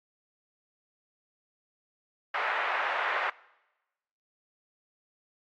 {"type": "band-pass noise", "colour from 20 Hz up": "white", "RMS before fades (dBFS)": -30, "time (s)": [2.34, 3.3], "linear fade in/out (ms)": 5, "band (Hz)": [620, 2000], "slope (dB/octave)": 24, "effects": ["noise-tail reverb RT60 1.0 s tail -22 dB re dry", "AAC 48 kbps"]}